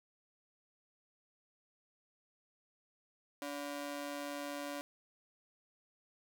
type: ring-modulated tone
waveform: sawtooth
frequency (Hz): 430.8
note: A4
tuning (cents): -37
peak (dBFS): -33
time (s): 3.42-4.81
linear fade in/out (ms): 0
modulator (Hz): 143
effects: none